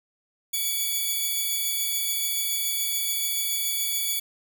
5% pulse tone pair together, 2279 / 3415 Hz, C#7 / G#7, +47 / +48 cents, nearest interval perfect fifth, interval 701 cents, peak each -21 / -18 dBFS, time 0.53-4.2 s, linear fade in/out 10 ms, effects 9-bit

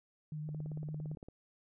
sine tone with vibrato, 152.4 Hz, D#3, 36 cents flat, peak -38 dBFS, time 0.32-1.15 s, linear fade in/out 2 ms, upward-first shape sine, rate 8.8 Hz, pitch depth 16 cents each way
click train, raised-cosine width 2 ms, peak -35 dBFS, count 15, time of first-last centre 0.49-1.285 s, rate 17.6 Hz
effects none

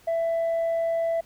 sine tone, 664 Hz, E5, 12 cents sharp, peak -20 dBFS, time 0.07-1.21 s, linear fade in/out 10 ms, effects tanh soft clip ceiling -21 dBFS + pink hiss -56 dBFS RMS until 1.25 s

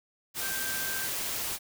sine tone in noise, 1568 Hz, G6, in tune, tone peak -36 dBFS, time 0.4-1.09 s, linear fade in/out 50 ms, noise white, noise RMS -33 dBFS, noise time 0.34-1.59 s, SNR -6 dB, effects none

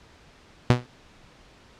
sawtooth tone with exponential decay, 122.8 Hz, B2, 9 cents flat, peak -8 dBFS, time 0.7-0.86 s, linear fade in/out 0 ms, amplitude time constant 34 ms, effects pink hiss -53 dBFS RMS until 1.79 s + low-pass 5000 Hz 12 dB/octave

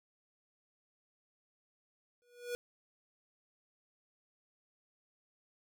square tone with exponential growth, 484.7 Hz, B4, 32 cents flat, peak -34 dBFS, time 2.22-2.55 s, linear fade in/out 0 ms, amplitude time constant 70 ms, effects none

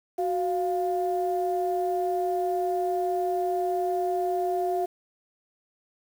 sine tone pair together, 368.8 / 698.5 Hz, F#4 / F5, -6 / 0 cents, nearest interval major seventh, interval 1106 cents, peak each -26 dBFS, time 0.18-4.86 s, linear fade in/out 10 ms, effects tanh soft clip ceiling -16 dBFS + 8-bit

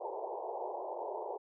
white band-pass noise, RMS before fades -40 dBFS, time 0-1.38 s, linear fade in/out 20 ms, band 360 to 950 Hz, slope 96 dB/octave, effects none

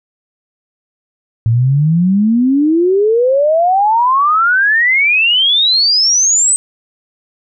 sine exponential sweep, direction up, 110 to 8260 Hz, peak -8 dBFS, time 1.46-6.56 s, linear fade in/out 0 ms, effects none

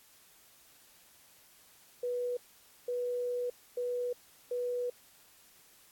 sine tone bursts at uneven times, 490 Hz, B4, 14 cents flat, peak -31 dBFS, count 4, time 2.03-2.37 / 2.88-3.5 / 3.77-4.13 / 4.51-4.9 s, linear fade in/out 5 ms, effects white hiss -61 dBFS RMS until 5.91 s + AAC 64 kbps

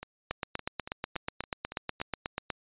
two click trains, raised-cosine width 0.3 ms, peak -23 / -15 dBFS, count 8 / 19, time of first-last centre 0.03-2.002 / 0.31-2.502 s, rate 3.55 / 8.21 Hz, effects resampled to 8000 Hz

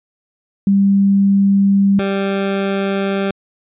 sine / 20% pulse tone pair in turn, 197.7 / 196.22 Hz, G3 / G3, +15 / +2 cents, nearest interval unison, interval 13 cents, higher first, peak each -9 / -11 dBFS, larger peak first, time 0.67-1.99 / 1.99-3.31 s, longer neither, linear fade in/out 2 ms, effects resampled to 8000 Hz

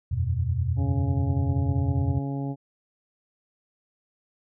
sine chord, E suspended second, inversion none, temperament equal, 82.41 / 92.5 / 123.47 Hz, E2 / F#2 / B2, 0 / 0 / 0 cents, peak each -27 dBFS, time 0.11-2.19 s, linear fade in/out 10 ms
harmonic tone, 138.59 Hz, C#3, in tune, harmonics 1 / 2 / 3 / 4 / 5 / 6, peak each -29 / -31 / -41 / -43 / -43 / -43 dBFS, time 0.76-2.56 s, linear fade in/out 50 ms
effects none

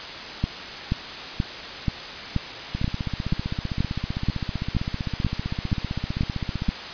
two click trains, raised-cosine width 5 ms, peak -9 / -14 dBFS, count 14 / 62, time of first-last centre 0.44-6.69 / 2.75-6.685 s, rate 2.08 / 15.5 Hz, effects white hiss -34 dBFS RMS until 6.93 s + resampled to 11025 Hz

